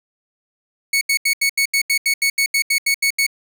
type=tone bursts; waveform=sawtooth; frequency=2217 Hz; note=C#7; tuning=in tune; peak=-11 dBFS; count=15; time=0.93-3.266 s; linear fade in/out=5 ms; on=82 ms; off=79 ms; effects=none